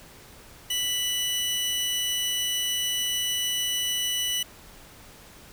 sawtooth tone pair together, 1971.1 / 2960 Hz, B6 / F#7, -4 / 0 cents, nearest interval perfect fifth, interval 704 cents, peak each -34 / -22 dBFS, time 0.7-4.43 s, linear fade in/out 5 ms, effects pink hiss -49 dBFS RMS until 5.52 s

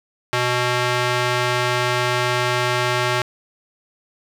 square tone with band-pass filter, 123.47 Hz, B2, in tune, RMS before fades -20 dBFS, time 0.33-3.22 s, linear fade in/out 0 ms, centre 2000 Hz, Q 0.56, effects 7-bit

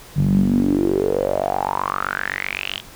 sawtooth tone with band-pass filter sweep, 47.74 Hz, G1, 45 cents flat, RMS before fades -20 dBFS, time 0.15-2.82 s, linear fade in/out 50 ms, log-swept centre 150 to 3300 Hz, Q 7.7, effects pink hiss -42 dBFS RMS until 2.95 s

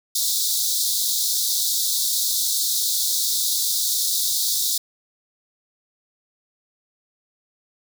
pink high-pass noise, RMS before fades -22 dBFS, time 0.15-4.78 s, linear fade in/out 5 ms, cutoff 3600 Hz, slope 96 dB/octave, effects none

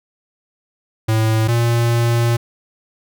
square tone pair in turn, 110.6 / 117.64 Hz, A2 / A#2, +9 / +16 cents, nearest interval minor second, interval 107 cents, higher second, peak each -14 dBFS, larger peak neither, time 1.08-1.48 / 1.48-2.37 s, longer second, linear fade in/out 10 ms, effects none

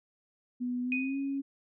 sine tone with pitch glide, 246.9 to 275.5 Hz, B3 to C#4, 0 to -11 cents, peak -30 dBFS, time 0.6-1.42 s, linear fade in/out 20 ms, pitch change +189 cents, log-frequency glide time 0.83-1.17 s
sine tone with exponential decay, 2489 Hz, D#7, in tune, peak -27 dBFS, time 0.92-1.38 s, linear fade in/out 1 ms, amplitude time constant 98 ms
effects none

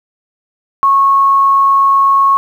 sine tone, 1098 Hz, C#6, 17 cents flat, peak -6 dBFS, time 0.83-2.37 s, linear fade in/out 0 ms, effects 7-bit

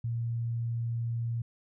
sine tone, 116.7 Hz, A#2, 2 cents sharp, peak -29 dBFS, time 0.04-1.42 s, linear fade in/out 5 ms, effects none

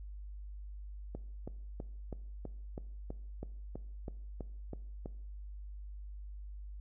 click train, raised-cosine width 2 ms, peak -28 dBFS, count 13, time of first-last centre 1.15-5.059 s, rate 3.07 Hz, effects noise-tail reverb RT60 0.7 s tail -19 dB re dry + added 50 Hz sine -43 dBFS peak until 6.8 s

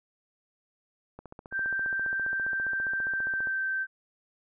click train, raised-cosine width 1 ms, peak -29 dBFS, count 35, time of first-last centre 1.19-3.472 s, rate 14.9 Hz
sine tone with pitch glide, 1568 to 1554.5 Hz, G6 to G6, 0 to -15 cents, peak -27 dBFS, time 1.51-3.87 s, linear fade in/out 50 ms, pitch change -15 cents, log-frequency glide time 3.08-3.68 s
effects none

